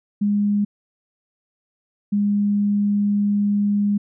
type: tone pair in turn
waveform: sine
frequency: 205.1 / 204.4 Hz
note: G#3 / G#3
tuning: -21 / -27 cents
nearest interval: unison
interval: 6 cents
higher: first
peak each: -16 dBFS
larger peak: neither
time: 0.21-0.65 / 2.12-3.98 s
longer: second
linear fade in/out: 10 ms
effects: none